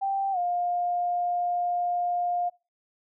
sine tone with pitch glide, 784 to 706.6 Hz, G5 to F5, 0 to +20 cents, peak -24 dBFS, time 0.01-2.5 s, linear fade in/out 20 ms, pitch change -180 cents, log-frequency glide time 0.32-0.38 s, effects noise-tail reverb RT60 0.3 s tail -23 dB re dry

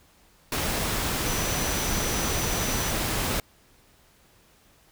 sine tone in noise, 5940 Hz, F#8, 6 cents sharp, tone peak -34 dBFS, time 1.26-2.91 s, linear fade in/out 2 ms, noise pink, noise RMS -27 dBFS, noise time 0.52-3.4 s, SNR -10 dB, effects pink hiss -59 dBFS RMS until 4.91 s

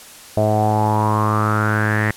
sawtooth tone with low-pass filter sweep, 106.9 Hz, A2, 49 cents flat, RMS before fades -17 dBFS, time 0.37-2.11 s, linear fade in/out 0 ms, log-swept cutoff 640 to 1900 Hz, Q 7.9, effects white hiss -40 dBFS RMS until 2.16 s + low-pass 12000 Hz 12 dB/octave

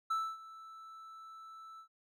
triangle tone with ADSR envelope, 1318.5 Hz, E6, in tune, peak -28 dBFS, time 0.1-1.88 s, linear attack 10 ms, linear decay 260 ms, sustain -19 dB, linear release 88 ms, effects none

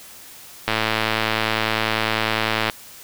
click train, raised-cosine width 0.3 ms, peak -3 dBFS, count 223, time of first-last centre 0.68-2.698 s, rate 110 Hz, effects white hiss -42 dBFS RMS until 3.03 s

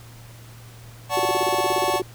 square chord, D major seventh, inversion none, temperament equal with one note detuned, 579.2 / 740 / 880 / 1108.7 Hz, D5 / F#5 / A5 / C#6, -24 / 0 / 0 / 0 cents, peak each -27 dBFS, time 1.09-2.02 s, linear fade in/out 50 ms
sine tone bursts, 370 Hz, F#4, in tune, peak -21 dBFS, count 15, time 1.17-2.02 s, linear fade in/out 2 ms, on 24 ms, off 35 ms
effects added 116 Hz sine -42 dBFS peak until 2.14 s + pink hiss -48 dBFS RMS until 2.14 s

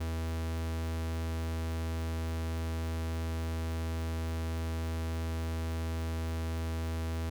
45% pulse tone, 81.5 Hz, E2, 19 cents flat, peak -32 dBFS, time 0-7.3 s, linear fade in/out 10 ms, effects none

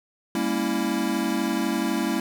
square chord, G diminished seventh, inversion none, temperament equal with one note detuned, 201.2 / 233.1 / 277.2 / 329.6 Hz, G3 / Bb3 / Db4 / Fb4, +45 / 0 / 0 / 0 cents, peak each -30 / -29 / -30 / -28 dBFS, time 0.35-2.2 s, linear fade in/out 2 ms, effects none

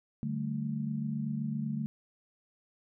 sine chord, D suspended fourth, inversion none, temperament equal with one note detuned, 146.83 / 192.19 / 220 Hz, D3 / G3 / A3, 0 / -34 / 0 cents, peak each -35 / -39 / -34 dBFS, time 0.23-1.86 s, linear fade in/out 0 ms, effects none

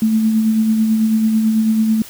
sine tone with tremolo, 220 Hz, A3, in tune, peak -10 dBFS, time 0.02-2.02 s, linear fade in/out 2 ms, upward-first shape sine, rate 9.1 Hz, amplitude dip 35%, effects white hiss -37 dBFS RMS until 2.09 s

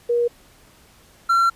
sine / triangle tone pair in turn, 476.6 / 1362.1 Hz, A#4 / F6, +38 / -44 cents, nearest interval octave + tritone, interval 1818 cents, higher second, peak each -16 / -12 dBFS, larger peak second, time 0.09-0.28 / 1.29-1.5 s, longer second, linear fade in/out 10 ms, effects pink hiss -52 dBFS RMS until 1.55 s + resampled to 32000 Hz

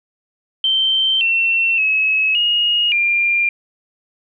sine tone with pitch steps, 3118 / 2704 / 2573 / 2869 / 2393 Hz, G7 / E7 / E7 / F7 / D7, -10 / +43 / -43 / +46 / +32 cents, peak -13 dBFS, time 0.64-3.49 s, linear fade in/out 2 ms, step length 570 ms, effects none

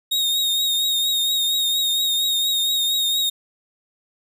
40% pulse tone with vibrato, 3729 Hz, A#7, in tune, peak -17 dBFS, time 0.11-3.3 s, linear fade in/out 10 ms, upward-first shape triangle, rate 4.3 Hz, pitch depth 42 cents each way, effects none

